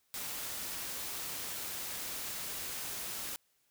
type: noise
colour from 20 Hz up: white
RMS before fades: -40 dBFS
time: 0.14-3.36 s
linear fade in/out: 0 ms
effects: white hiss -74 dBFS RMS until 3.7 s